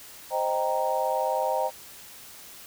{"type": "chord", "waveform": "sine", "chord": "C minor seventh", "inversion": "none", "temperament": "equal", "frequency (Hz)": [523.3, 622.3, 784, 932.3], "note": ["C5", "Eb5", "G5", "Bb5"], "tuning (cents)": [0, 0, 0, 0], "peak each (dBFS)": -29, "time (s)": [0.3, 1.71], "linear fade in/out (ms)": 50, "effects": ["white hiss -46 dBFS RMS until 2.66 s"]}